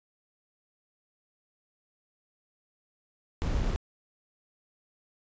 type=noise with sample-and-hold; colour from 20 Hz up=brown; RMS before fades=-28 dBFS; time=3.42-3.76 s; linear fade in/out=0 ms; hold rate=6300 Hz; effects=resampled to 16000 Hz